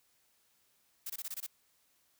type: noise bursts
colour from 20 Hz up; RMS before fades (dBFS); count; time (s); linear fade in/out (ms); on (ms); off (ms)
blue; -40; 7; 1.06-1.465; 5; 39; 22
effects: white hiss -72 dBFS RMS until 2.19 s